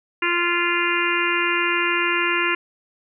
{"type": "harmonic tone", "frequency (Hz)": 347.2, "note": "F4", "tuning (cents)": -10, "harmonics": [1, 3, 4, 5, 6, 7, 8], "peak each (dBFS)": [-26, -26, -26, -26, -26, -26, -26], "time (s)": [0.22, 2.55], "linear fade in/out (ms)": 5, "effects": []}